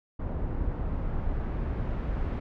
brown noise with low-pass filter sweep, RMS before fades -30 dBFS, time 0.19-2.4 s, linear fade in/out 10 ms, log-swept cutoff 1100 to 2100 Hz, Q 0.75, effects none

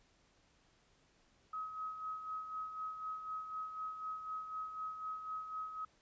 sine tone with tremolo, 1272 Hz, D#6, 38 cents sharp, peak -38 dBFS, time 1.53-5.85 s, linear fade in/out 5 ms, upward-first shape sine, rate 4 Hz, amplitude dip 55%, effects pink hiss -71 dBFS RMS until 6.01 s + resampled to 16000 Hz

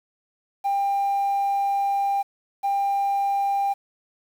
triangle tone pair in turn, 796 / 796 Hz, G5 / G5, +26 / +26 cents, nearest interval unison, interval 0 cents, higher neither, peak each -17 dBFS, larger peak neither, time 0.64-2.23 / 2.63-3.74 s, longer first, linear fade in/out 20 ms, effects tanh soft clip ceiling -16 dBFS + 8-bit

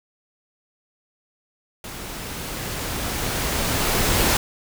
pink noise with level ramp, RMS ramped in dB -35 to -18 dBFS, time 1.84-4.37 s, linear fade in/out 2 ms, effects none

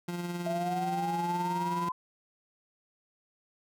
30% pulse tone with tremolo, 174.61 Hz, F3, in tune, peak -29 dBFS, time 0.08-1.89 s, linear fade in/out 5 ms, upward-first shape sine, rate 19 Hz, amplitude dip 40%
sine linear sweep, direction up, 659.3 to 1021 Hz, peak -30 dBFS, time 0.46-1.92 s, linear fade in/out 5 ms
effects none

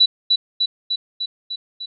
sine tone with echo, 3951 Hz, B7, in tune, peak -9 dBFS, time 0-0.06 s, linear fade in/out 10 ms, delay 300 ms, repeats 6, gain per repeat -3 dB, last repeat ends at 1.86 s, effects none

